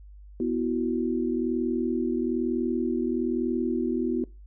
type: chord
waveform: sine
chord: B suspended fourth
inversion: none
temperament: just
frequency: 246.9 / 329.3 / 370.4 Hz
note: B3 / E4 / F#4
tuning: 0 / -2 / +2 cents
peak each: -27 / -29 / -29 dBFS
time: 0.4-4.24 s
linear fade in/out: 2 ms
effects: noise-tail reverb RT60 0.3 s tail -24 dB re dry + added 50 Hz sine -44 dBFS peak until 4.46 s